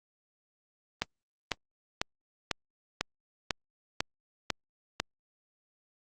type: click train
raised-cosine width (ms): 0.2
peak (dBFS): -10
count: 9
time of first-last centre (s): 1.02-5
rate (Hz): 2.01
effects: Opus 32 kbps

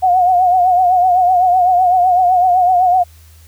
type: tone with vibrato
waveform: sine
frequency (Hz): 727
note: F#5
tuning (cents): -31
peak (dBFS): -8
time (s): 0.02-3.04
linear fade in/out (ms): 20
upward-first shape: triangle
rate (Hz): 7.9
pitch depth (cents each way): 75
effects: added 80 Hz sine -40 dBFS peak until 3.47 s + white hiss -49 dBFS RMS until 3.47 s

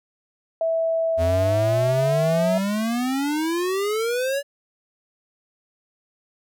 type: tone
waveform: sine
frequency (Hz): 655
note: E5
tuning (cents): -11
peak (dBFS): -19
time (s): 0.61-2.58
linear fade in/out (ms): 2
type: exponential sweep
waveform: square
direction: up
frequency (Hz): 82.41 to 576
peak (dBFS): -22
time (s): 1.17-4.43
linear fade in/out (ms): 50
effects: none

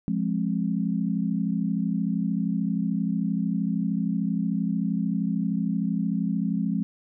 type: chord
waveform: sine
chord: F minor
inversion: none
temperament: equal with one note detuned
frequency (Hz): 174.61 / 207.7 / 264.5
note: F3 / Ab3 / C4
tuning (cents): 0 / 0 / +19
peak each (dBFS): -27 / -26 / -30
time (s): 0.08-6.83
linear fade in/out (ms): 0
effects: none

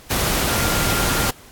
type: tone in noise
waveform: sine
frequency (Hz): 1396.9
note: F6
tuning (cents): 0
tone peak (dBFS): -27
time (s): 0.48-1.29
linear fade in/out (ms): 10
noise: pink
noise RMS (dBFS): -20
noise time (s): 0.1-1.31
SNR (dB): -10
effects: pink hiss -45 dBFS RMS until 1.51 s + AAC 64 kbps

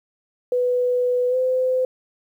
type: tone with pitch glide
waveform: sine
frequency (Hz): 495.3 to 512.2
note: B4 to C5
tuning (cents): +5 to -37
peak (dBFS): -17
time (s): 0.52-1.85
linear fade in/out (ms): 2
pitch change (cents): +58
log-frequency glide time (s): 1.29-1.36
effects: 9-bit

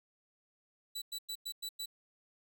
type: tone bursts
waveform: sawtooth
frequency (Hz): 3951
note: B7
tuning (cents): 0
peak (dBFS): -35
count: 6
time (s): 0.95-1.859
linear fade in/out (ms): 10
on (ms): 69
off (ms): 99
effects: none

